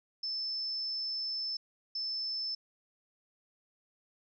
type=tone bursts at uneven times; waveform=sine; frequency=5270 Hz; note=E8; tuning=1 cent flat; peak=-33 dBFS; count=2; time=0.23-1.57 / 1.95-2.55 s; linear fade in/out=5 ms; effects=none